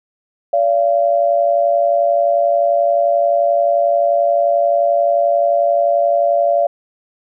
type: tone pair together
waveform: sine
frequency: 574 / 685.4 Hz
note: D5 / F5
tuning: -40 / -33 cents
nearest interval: minor third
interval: 307 cents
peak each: -14 dBFS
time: 0.53-6.67 s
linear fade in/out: 5 ms
effects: none